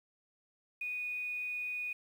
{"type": "tone with quantisation", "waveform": "sine", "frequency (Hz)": 2474, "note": "D#7", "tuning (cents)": -10, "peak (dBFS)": -35, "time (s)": [0.81, 1.93], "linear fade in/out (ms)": 5, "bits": 10, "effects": []}